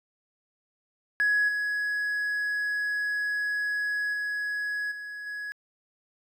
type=tone with level steps; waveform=triangle; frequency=1676 Hz; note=G#6; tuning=15 cents sharp; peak=-18 / -24 / -26 / -34 / -31 dBFS; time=1.2-5.52 s; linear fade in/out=0 ms; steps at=1.48 / 4.13 / 4.91 / 5.26 s; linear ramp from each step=10 ms; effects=tanh soft clip ceiling -17 dBFS